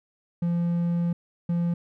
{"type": "tone bursts at uneven times", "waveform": "triangle", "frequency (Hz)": 171.8, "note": "F3", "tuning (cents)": -28, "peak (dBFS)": -20, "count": 2, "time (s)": [[0.42, 1.13], [1.49, 1.74]], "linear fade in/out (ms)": 5, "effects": []}